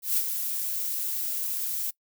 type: noise with ADSR envelope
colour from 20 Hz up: violet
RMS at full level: -23 dBFS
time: 0.02-1.91 s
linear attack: 150 ms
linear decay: 49 ms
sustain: -7 dB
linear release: 12 ms
effects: noise-tail reverb RT60 0.1 s tail -23 dB re dry